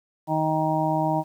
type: harmonic tone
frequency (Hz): 156.9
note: D#3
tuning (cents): +15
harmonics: 1 / 2 / 4 / 5 / 6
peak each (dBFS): -27 / -27 / -27 / -27 / -27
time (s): 0.27-1.24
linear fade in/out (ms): 50
effects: 9-bit